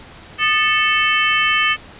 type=harmonic tone with a mistuned harmonic; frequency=440 Hz; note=A4; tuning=in tune; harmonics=3 / 4 / 5 / 6 / 7; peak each=-20 / -20 / -20 / -20 / -20 dBFS; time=0.38-1.77 s; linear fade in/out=50 ms; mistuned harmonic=3; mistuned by=-130 cents; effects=pink hiss -40 dBFS RMS until 1.99 s + resampled to 8000 Hz